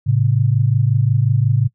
sine tone pair together, 110 / 135.58 Hz, A2 / C#3, 0 / -38 cents, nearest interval major third, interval 362 cents, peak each -15 dBFS, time 0.06-1.68 s, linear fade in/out 20 ms, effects noise-tail reverb RT60 0.1 s tail -19 dB re dry

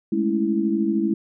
sine chord, A major seventh, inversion third, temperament equal with one note detuned, 207.7 / 220.6 / 277.2 / 329.6 Hz, G#3 / A3 / C#4 / E4, 0 / +5 / 0 / 0 cents, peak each -23 / -27 / -28 / -22 dBFS, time 0.12-1.14 s, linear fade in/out 5 ms, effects none

